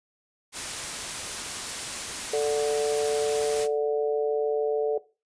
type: noise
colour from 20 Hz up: white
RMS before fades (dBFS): -33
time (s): 0.52-3.68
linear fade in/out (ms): 50
type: harmonic tone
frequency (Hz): 146.83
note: D3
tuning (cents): 0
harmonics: 3 / 4 / 5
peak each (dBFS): -23 / -30 / -34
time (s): 2.33-4.98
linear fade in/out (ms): 5
effects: noise-tail reverb RT60 0.3 s tail -18 dB re dry + resampled to 22050 Hz